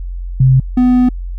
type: tone pair in turn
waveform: sine / triangle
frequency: 130.81 / 249.9 Hz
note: C3 / B3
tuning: 0 / +21 cents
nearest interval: major seventh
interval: 1121 cents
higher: second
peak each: -5 dBFS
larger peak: neither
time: 0.4-0.6 / 0.77-1.09 s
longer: second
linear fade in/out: 5 ms
effects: added 44 Hz sine -20 dBFS peak until 1.38 s